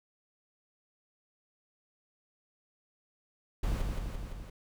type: noise with echo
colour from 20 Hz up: brown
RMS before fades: -31 dBFS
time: 3.63-3.82 s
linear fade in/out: 5 ms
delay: 170 ms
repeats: 4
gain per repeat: -3 dB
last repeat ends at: 4.5 s
effects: none